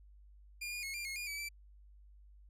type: tone with pitch steps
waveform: sawtooth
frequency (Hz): 2412 / 2433 / 2176 / 2384 / 2162 / 2426 / 2292 / 2330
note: D7 / D#7 / C#7 / D7 / C#7 / D#7 / D7 / D7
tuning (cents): +46 / -39 / -33 / +25 / -44 / -44 / -43 / -14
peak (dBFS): -36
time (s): 0.61-1.49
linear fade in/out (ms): 10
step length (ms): 110
effects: added 50 Hz sine -56 dBFS peak until 2.49 s + resampled to 32000 Hz